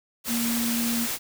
sine tone in noise, 234 Hz, A#3, 7 cents sharp, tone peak -25 dBFS, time 0.27-1.08 s, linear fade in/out 50 ms, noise white, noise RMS -29 dBFS, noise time 0.24-1.19 s, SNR +1 dB, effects none

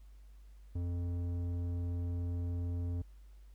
square tone with low-pass filter, 87.31 Hz, F2, in tune, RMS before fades -36 dBFS, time 0.75-3.02 s, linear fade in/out 5 ms, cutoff 350 Hz, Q 0.58, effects added 50 Hz sine -52 dBFS peak until 3.54 s + pink hiss -73 dBFS RMS until 3.54 s

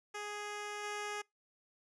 10% pulse tone with level steps, 415.3 Hz, G#4, in tune, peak -32 / -30 dBFS, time 0.14-1.22 s, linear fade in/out 10 ms, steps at 0.83 s, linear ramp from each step 10 ms, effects noise-tail reverb RT60 0.2 s tail -26 dB re dry + resampled to 22050 Hz

